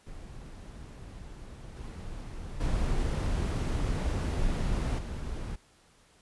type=noise with level steps; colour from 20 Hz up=brown; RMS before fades=-44 / -40 / -29 / -36 dBFS; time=0.06-5.56 s; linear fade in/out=10 ms; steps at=1.76 / 2.6 / 4.98 s; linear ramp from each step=10 ms; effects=pink hiss -62 dBFS RMS until 6.21 s + resampled to 24000 Hz